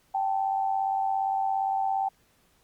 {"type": "tone pair together", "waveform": "sine", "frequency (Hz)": [777, 874.4], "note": ["G5", "A5"], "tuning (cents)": [-16, -11], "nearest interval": "major second", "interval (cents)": 205, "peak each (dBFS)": [-25, -31], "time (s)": [0.14, 2.09], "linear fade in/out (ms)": 10, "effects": ["pink hiss -65 dBFS RMS until 2.63 s", "Opus 48 kbps"]}